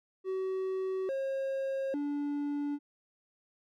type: tone with pitch steps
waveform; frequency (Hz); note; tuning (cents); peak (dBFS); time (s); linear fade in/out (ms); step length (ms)
triangle; 378.4 / 539 / 289; F#4 / C#5 / D4; +39 / -49 / -28; -29; 0.24-2.79; 50; 850
effects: none